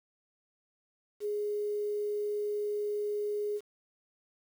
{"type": "tone with quantisation", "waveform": "sine", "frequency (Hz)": 415.7, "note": "G#4", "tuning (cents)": 2, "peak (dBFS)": -30, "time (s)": [1.2, 3.61], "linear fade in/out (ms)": 50, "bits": 9, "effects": []}